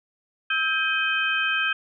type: tone cluster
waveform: sine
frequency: 1300 / 1586 / 2522 / 3111 Hz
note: E6 / G6 / D#7 / G7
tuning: -24 / +20 / +23 / -14 cents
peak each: -30 / -24 / -26 / -29 dBFS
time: 0.5-1.73 s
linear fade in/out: 5 ms
effects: none